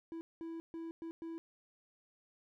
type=tone bursts at uneven times; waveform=triangle; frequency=329.6 Hz; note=E4; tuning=in tune; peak=-39 dBFS; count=5; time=0.12-0.21 / 0.41-0.6 / 0.74-0.91 / 1.02-1.11 / 1.22-1.38 s; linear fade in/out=0 ms; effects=none